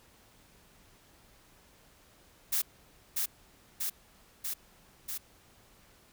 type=noise with echo; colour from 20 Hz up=blue; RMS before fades=-29 dBFS; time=2.52-2.62 s; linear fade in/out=10 ms; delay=640 ms; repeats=4; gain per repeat=-2 dB; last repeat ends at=5.18 s; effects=pink hiss -61 dBFS RMS until 6.12 s